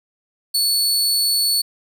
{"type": "tone", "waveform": "sawtooth", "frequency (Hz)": 4435, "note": "C#8", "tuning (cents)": 0, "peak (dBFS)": -13, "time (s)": [0.54, 1.62], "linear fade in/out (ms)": 10, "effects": []}